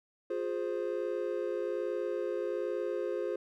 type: chord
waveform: triangle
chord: F minor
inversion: none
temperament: equal with one note detuned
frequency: 354.1 / 415.3 / 523.3 Hz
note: F4 / Ab4 / C5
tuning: +24 / 0 / 0 cents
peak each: -34 dBFS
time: 0.3-3.36 s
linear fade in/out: 5 ms
effects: none